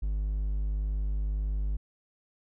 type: tone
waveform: triangle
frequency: 50.9 Hz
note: G#1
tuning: 34 cents flat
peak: -25 dBFS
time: 0.02-1.77 s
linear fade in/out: 10 ms
effects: none